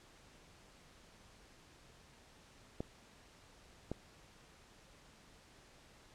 clicks, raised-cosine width 2 ms, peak -25 dBFS, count 2, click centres 2.805 / 3.916 s, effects pink hiss -62 dBFS RMS until 6.14 s + low-pass 8000 Hz 12 dB/octave

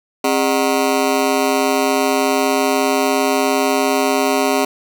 20% pulse ring-modulated tone, 337.3 Hz, E4, 40 cents sharp, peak -6 dBFS, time 0.24-4.65 s, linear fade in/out 5 ms, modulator 70.1 Hz, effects none

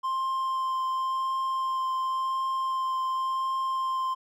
triangle tone with vibrato, 1051 Hz, C6, 7 cents sharp, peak -24 dBFS, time 0.03-4.15 s, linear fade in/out 20 ms, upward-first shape triangle, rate 0.92 Hz, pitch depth 10 cents each way, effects none

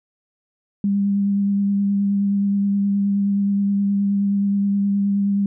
sine tone with vibrato, 200 Hz, G3, 35 cents sharp, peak -16 dBFS, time 0.84-5.46 s, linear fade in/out 2 ms, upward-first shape sine, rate 9.5 Hz, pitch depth 14 cents each way, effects none

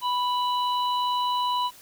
harmonic tone, 987.8 Hz, B5, in tune, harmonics 1 / 3 / 4, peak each -23 / -33 / -35 dBFS, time 0.01-1.71 s, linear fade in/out 50 ms, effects white hiss -50 dBFS RMS until 1.81 s

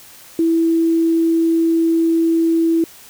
sine tone, 329.6 Hz, E4, in tune, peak -12 dBFS, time 0.39-2.84 s, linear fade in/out 2 ms, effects white hiss -42 dBFS RMS until 3.09 s

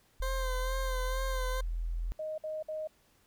sine tone, 41.85 Hz, E1, 27 cents sharp, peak -31 dBFS, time 0.2-2.12 s, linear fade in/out 0 ms
20% pulse tone with vibrato, 520 Hz, C5, 11 cents flat, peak -30 dBFS, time 0.22-1.61 s, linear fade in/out 5 ms, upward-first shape sine, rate 2.2 Hz, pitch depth 35 cents each way
sine tone bursts, 622.3 Hz, D#5, in tune, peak -34 dBFS, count 3, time 2.19-2.874 s, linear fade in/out 5 ms, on 190 ms, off 57 ms
effects pink hiss -67 dBFS RMS until 3.26 s

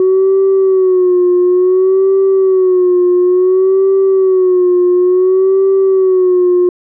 sine tone with vibrato, 371.8 Hz, F#4, 8 cents sharp, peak -5 dBFS, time 0-6.69 s, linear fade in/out 2 ms, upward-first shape sine, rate 0.57 Hz, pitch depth 68 cents each way, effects tanh soft clip ceiling -4 dBFS

